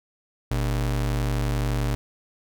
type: ring-modulated tone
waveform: square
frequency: 87 Hz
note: F2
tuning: 6 cents flat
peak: -20 dBFS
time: 0.51-1.95 s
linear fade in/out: 0 ms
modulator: 35.8 Hz
effects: none